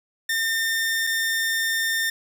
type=tone pair in turn; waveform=sawtooth; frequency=1810 / 1810 Hz; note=A6 / A6; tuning=+48 / +48 cents; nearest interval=unison; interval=0 cents; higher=neither; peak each=-18 dBFS; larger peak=neither; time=0.29-1.07 / 1.07-2.1 s; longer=second; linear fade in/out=5 ms; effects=9-bit